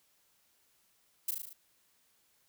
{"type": "noise with echo", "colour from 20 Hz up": "violet", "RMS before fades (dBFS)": -32, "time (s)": [1.28, 1.31], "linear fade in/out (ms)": 5, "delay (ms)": 37, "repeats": 6, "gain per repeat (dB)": -3, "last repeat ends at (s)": 1.532, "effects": ["white hiss -71 dBFS RMS until 2.48 s"]}